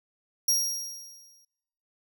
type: tone with exponential decay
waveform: sawtooth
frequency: 5630 Hz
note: F8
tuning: 13 cents sharp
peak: -17 dBFS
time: 0.48-1.45 s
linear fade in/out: 5 ms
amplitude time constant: 210 ms
effects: noise-tail reverb RT60 1.0 s tail -22 dB re dry